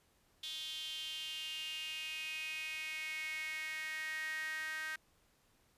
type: tone with high-pass filter sweep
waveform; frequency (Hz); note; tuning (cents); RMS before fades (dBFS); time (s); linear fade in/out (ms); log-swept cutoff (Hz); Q
sawtooth; 313.3; D#4; +12; -42; 0.43-4.96; 5; 3400 to 1700; 7.6
effects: pink hiss -72 dBFS RMS until 5.77 s + resampled to 32000 Hz